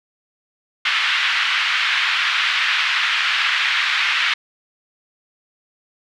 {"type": "band-pass noise", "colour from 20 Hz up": "white", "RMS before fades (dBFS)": -19, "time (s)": [0.85, 4.34], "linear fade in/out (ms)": 5, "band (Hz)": [1300, 3200], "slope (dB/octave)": 24, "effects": []}